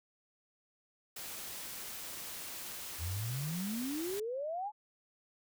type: noise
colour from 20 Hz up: white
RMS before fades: -44 dBFS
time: 1.16-4.2 s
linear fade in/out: 5 ms
type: exponential sweep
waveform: sine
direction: up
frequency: 77.78 to 869 Hz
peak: -35 dBFS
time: 2.98-4.72 s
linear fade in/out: 50 ms
effects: none